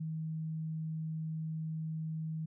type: tone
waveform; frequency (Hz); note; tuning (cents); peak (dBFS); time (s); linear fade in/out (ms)
sine; 158.8; D#3; +36; -35; 0-2.46; 10
effects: none